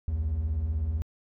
triangle beating tone pair, 63.9 / 79.9 Hz, C2 / D#2, -40 / +47 cents, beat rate 16 Hz, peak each -31 / -24 dBFS, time 0.08-1.02 s, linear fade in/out 0 ms, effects tanh soft clip ceiling -19 dBFS

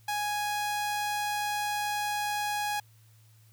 sawtooth tone, 830.6 Hz, G#5, in tune, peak -25 dBFS, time 0.08-2.8 s, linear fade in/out 5 ms, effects added 110 Hz sine -56 dBFS peak until 3.52 s + white hiss -65 dBFS RMS until 3.52 s

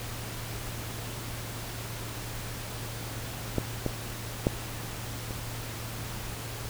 clicks, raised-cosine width 2 ms, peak -12 / -14 / -9 / -24 dBFS, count 4, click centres 3.583 / 3.863 / 4.469 / 5.308 s, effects added 114 Hz sine -39 dBFS peak until 6.69 s + pink hiss -39 dBFS RMS until 6.69 s

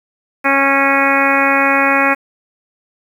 harmonic tone, 275.2 Hz, C#4, 12 cents flat, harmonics 1 / 2 / 3 / 4 / 5 / 6 / 7 / 8 / 9, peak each -19 / -19 / -19 / -19 / -19 / -19 / -19 / -19 / -19 dBFS, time 0.44-2.15 s, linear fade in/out 20 ms, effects 7-bit

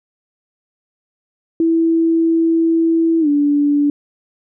sine tone with pitch glide, 328.9 to 289.7 Hz, E4 to D4, -4 to -24 cents, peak -11 dBFS, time 1.6-3.9 s, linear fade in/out 2 ms, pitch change -220 cents, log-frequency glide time 3.2-3.28 s, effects none

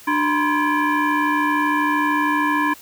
sine tone with frequency modulation, 370 Hz, F#4, in tune, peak -16 dBFS, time 0.07-2.74 s, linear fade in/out 10 ms, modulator 667 Hz, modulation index 2.3, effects white hiss -44 dBFS RMS until 2.81 s

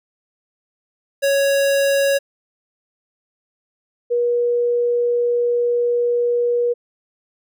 square / sine tone pair in turn, 555 / 480.3 Hz, C#5 / B4, +2 / -48 cents, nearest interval minor third, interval 250 cents, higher first, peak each -15 dBFS, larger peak neither, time 1.22-2.19 / 4.1-6.74 s, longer second, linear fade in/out 20 ms, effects none

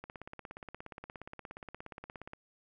click train, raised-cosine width 0.5 ms, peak -29 dBFS, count 40, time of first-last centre 0.04-2.334 s, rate 17 Hz, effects none

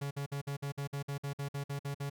45% pulse tone bursts, 141 Hz, C#3, 30 cents sharp, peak -35 dBFS, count 14, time 0.01-2.099 s, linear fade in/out 10 ms, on 100 ms, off 53 ms, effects none

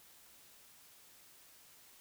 silence, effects white hiss -61 dBFS RMS until 2 s

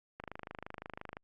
click train, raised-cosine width 0.5 ms, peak -27 dBFS, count 26, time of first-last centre 0.2-1.169 s, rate 25.8 Hz, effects Opus 48 kbps

